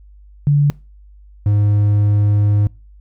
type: tone pair in turn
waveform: sine / triangle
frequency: 144.5 / 103.3 Hz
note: D3 / G#2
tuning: -28 / -9 cents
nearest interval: tritone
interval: 581 cents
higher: first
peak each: -9 dBFS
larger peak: neither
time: 0.47-0.7 / 1.46-2.67 s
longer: second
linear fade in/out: 0 ms
effects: noise-tail reverb RT60 0.3 s tail -24 dB re dry + added 50 Hz sine -40 dBFS peak until 3 s